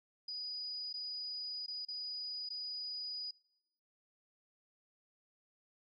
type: tone with dropouts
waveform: sine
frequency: 4935 Hz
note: D#8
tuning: 15 cents flat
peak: -39 dBFS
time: 0.28-3.31 s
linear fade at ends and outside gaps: 5 ms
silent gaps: 0.929-0.939 / 1.663-1.68 / 1.851-1.884 / 2.49-2.502 s
effects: noise-tail reverb RT60 0.8 s tail -24 dB re dry + MP3 32 kbps